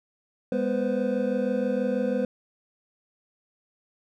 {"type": "tone cluster", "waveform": "triangle", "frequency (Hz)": [204.5, 246.8, 493.8, 520], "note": ["G#3", "B3", "B4", "C5"], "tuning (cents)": [-26, -1, 0, -11], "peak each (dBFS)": -27, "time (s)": [0.52, 2.25], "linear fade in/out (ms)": 2, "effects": []}